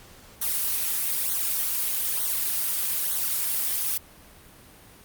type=noise with flanger; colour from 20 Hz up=blue; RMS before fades=-26 dBFS; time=0.41-3.98 s; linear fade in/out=10 ms; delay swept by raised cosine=0.39 to 5.59 ms; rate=1.1 Hz; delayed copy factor=-1; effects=pink hiss -50 dBFS RMS until 5.04 s + Opus 48 kbps